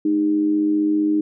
sine tone with amplitude modulation, 308.2 Hz, D#4, 16 cents flat, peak -13 dBFS, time 0.05-1.21 s, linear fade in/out 5 ms, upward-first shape sine, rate 95.2 Hz, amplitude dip 55%, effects none

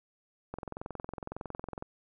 click train, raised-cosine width 1 ms, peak -24 dBFS, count 29, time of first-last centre 0.54-1.824 s, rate 21.8 Hz, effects none

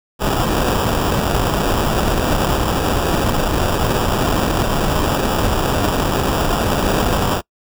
pink noise with sample-and-hold, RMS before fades -17 dBFS, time 0.19-7.42 s, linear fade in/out 50 ms, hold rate 2100 Hz, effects noise-tail reverb RT60 0.1 s tail -25 dB re dry

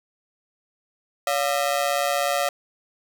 sawtooth ring-modulated tone, 638 Hz, D#5, 43 cents sharp, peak -14 dBFS, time 1.27-2.49 s, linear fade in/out 2 ms, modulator 68.2 Hz, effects none

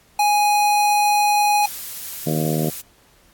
square tone, 830 Hz, G#5, 1 cent flat, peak -15 dBFS, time 0.19-1.66 s, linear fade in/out 5 ms
blue noise, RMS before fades -31 dBFS, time 1.62-2.82 s, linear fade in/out 20 ms
harmonic tone, 77.78 Hz, D#2, in tune, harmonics 2 / 3 / 4 / 5 / 6 / 7 / 8 / 9, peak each -21 / -25 / -27 / -29 / -31 / -32 / -33 / -34 dBFS, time 2.26-2.7 s, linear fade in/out 10 ms
effects pink hiss -55 dBFS RMS until 3.33 s + AAC 64 kbps

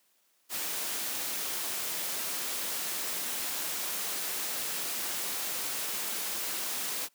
white noise, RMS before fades -34 dBFS, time 0.49-7.09 s, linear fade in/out 50 ms, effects white hiss -70 dBFS RMS until 7.14 s + high-pass 200 Hz 12 dB/octave

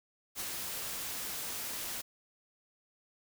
white noise with ADSR envelope, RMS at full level -36 dBFS, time 0.35-2.02 s, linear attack 54 ms, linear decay 11 ms, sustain -3 dB, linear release 15 ms, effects none

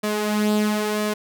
sawtooth tone with flanger, 211.1 Hz, G#3, 29 cents sharp, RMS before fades -22 dBFS, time 0.03-1.14 s, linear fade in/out 10 ms, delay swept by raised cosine 1.7 to 4.5 ms, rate 1 Hz, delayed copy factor +0.55, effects none

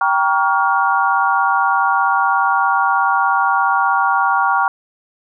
sine chord, G half-diminished seventh, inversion none, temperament just, 784 / 940.8 / 1128.9 / 1411.2 Hz, G5 / Bb5 / Db6 / F6, 0 / +16 / +31 / +18 cents, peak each -18 dBFS, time 0.01-4.68 s, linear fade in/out 2 ms, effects none

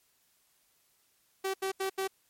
sawtooth tone bursts, 384.3 Hz, G4, 34 cents flat, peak -26 dBFS, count 4, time 1.44-2.077 s, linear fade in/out 10 ms, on 100 ms, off 79 ms, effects white hiss -70 dBFS RMS until 2.29 s + MP3 64 kbps

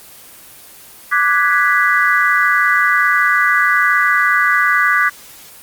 sine chord, G# half-diminished seventh, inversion second, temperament equal, 1174.7 / 1480 / 1661.2 / 1975.5 Hz, D6 / F#6 / G#6 / B6, 0 / 0 / 0 / 0 cents, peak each -16 dBFS, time 1.11-5.1 s, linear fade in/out 20 ms, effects white hiss -39 dBFS RMS until 5.62 s + Opus 24 kbps

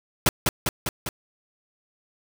pink noise with echo, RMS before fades -18 dBFS, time 0.26-0.29 s, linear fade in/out 2 ms, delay 200 ms, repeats 4, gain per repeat -3 dB, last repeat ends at 1.09 s, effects none

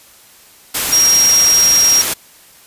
sine tone in noise, 5620 Hz, F8, 10 cents sharp, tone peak -8 dBFS, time 0.92-2.02 s, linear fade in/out 10 ms, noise white, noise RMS -17 dBFS, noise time 0.74-2.14 s, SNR +6 dB, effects white hiss -44 dBFS RMS until 2.66 s + resampled to 32000 Hz

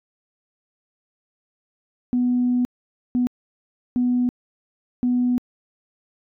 sine tone bursts at uneven times, 246.9 Hz, B3, in tune, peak -16 dBFS, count 4, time 2.13-2.65 / 3.15-3.27 / 3.96-4.29 / 5.03-5.38 s, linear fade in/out 0 ms, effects tanh soft clip ceiling -12 dBFS

